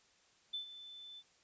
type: tone with ADSR envelope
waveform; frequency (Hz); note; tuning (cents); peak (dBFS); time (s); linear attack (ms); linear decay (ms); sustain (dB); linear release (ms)
sine; 3520; A7; 0; -36; 0.53-1.23; 12; 110; -13; 46
effects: white hiss -69 dBFS RMS until 1.43 s + resampled to 16000 Hz